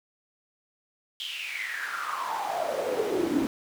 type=noise with high-pass filter sweep; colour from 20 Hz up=brown; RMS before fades=-30 dBFS; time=1.2-3.47 s; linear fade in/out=0 ms; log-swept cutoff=3300 to 260 Hz; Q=8.3; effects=none